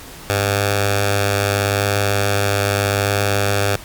10% pulse tone with notch filter, 100.8 Hz, G2, 49 cents sharp, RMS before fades -18 dBFS, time 0.3-3.76 s, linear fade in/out 0 ms, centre 240 Hz, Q 0.55, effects pink hiss -37 dBFS RMS until 3.84 s + Opus 48 kbps

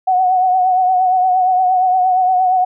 sine tone with vibrato, 740 Hz, F#5, in tune, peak -10 dBFS, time 0.07-2.65 s, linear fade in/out 10 ms, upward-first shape triangle, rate 8.6 Hz, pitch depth 48 cents each way, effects none

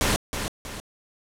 pink noise with echo, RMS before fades -22 dBFS, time 0.01-0.16 s, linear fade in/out 0 ms, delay 320 ms, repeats 2, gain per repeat -7 dB, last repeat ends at 0.8 s, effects low-pass 11000 Hz 12 dB/octave

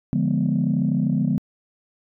sine chord, D diminished seventh, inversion none, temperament equal, 146.83 / 174.61 / 207.7 / 246.9 Hz, D3 / F3 / Ab3 / Cb4, 0 / 0 / 0 / 0 cents, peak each -23 dBFS, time 0.13-1.38 s, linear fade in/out 0 ms, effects tanh soft clip ceiling -11 dBFS

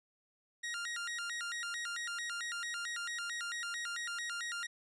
sawtooth tone with vibrato, 1625 Hz, G#6, 38 cents flat, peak -34 dBFS, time 0.63-4.67 s, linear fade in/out 10 ms, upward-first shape square, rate 4.5 Hz, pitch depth 260 cents each way, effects resampled to 22050 Hz

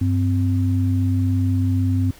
sine tone pair together, 97.1 / 259 Hz, G2 / C4, -16 / -17 cents, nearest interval octave + perfect fourth, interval 1699 cents, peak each -17 / -22 dBFS, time 0.01-2.11 s, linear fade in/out 5 ms, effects pink hiss -47 dBFS RMS until 2.19 s

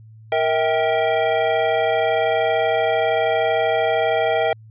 square chord, E diminished, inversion second, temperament equal with one note detuned, 466.2 / 646.1 / 784 Hz, Bb4 / E5 / G5, 0 / -35 / 0 cents, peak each -23 / -20 / -23 dBFS, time 0.32-4.53 s, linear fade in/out 2 ms, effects added 110 Hz sine -41 dBFS peak until 4.7 s + resampled to 8000 Hz

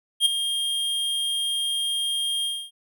square tone with ADSR envelope, 3221 Hz, G7, 46 cents sharp, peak -14 dBFS, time 0.2-2.71 s, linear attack 56 ms, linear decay 12 ms, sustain -10 dB, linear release 270 ms, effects none

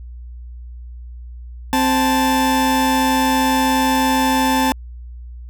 40% pulse tone pair together, 261.6 / 877.1 Hz, C4 / A5, 0 / -6 cents, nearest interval octave + major sixth, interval 2094 cents, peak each -16 dBFS, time 1.73-4.72 s, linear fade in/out 0 ms, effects added 60 Hz sine -31 dBFS peak until 5.49 s

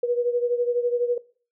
sine beating tone pair, 481.3 / 493.3 Hz, B4 / B4, -45 / -2 cents, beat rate 12 Hz, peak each -22 / -26 dBFS, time 0.03-1.18 s, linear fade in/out 5 ms, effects noise-tail reverb RT60 0.4 s tail -20 dB re dry

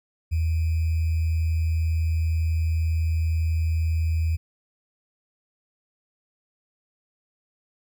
sine tone with sample-and-hold, 81 Hz, E2, 30 cents flat, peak -20 dBFS, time 0.31-4.37 s, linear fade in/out 20 ms, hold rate 2450 Hz, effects none

